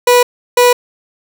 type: tone pair in turn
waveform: 30% pulse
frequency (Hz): 489.7 / 489.7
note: B4 / B4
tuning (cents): -15 / -15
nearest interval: unison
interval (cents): 0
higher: neither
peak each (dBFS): -3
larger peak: neither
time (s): 0.07-0.23 / 0.57-0.73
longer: neither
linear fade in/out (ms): 5
effects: none